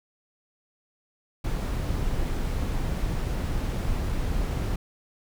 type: noise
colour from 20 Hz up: brown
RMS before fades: -27 dBFS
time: 1.44-4.76 s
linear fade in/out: 5 ms
effects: none